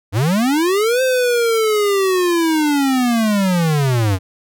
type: linear two-way sweep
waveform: square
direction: up then down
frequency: 89.7 to 523.3 to 89.7 Hz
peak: -14 dBFS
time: 0.12-4.19 s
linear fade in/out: 50 ms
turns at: 1.02 s
effects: none